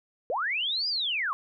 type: linear two-way sweep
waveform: sine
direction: up then down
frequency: 440 to 4978 to 1033 Hz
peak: -26 dBFS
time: 0.3-1.33 s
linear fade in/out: 0 ms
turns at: 0.88 s
effects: none